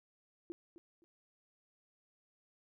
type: tone with echo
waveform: sine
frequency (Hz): 338.5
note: E4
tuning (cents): +46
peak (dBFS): -40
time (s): 0.5-0.52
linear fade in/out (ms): 0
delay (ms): 260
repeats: 2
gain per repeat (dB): -12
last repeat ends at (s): 1.04
effects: none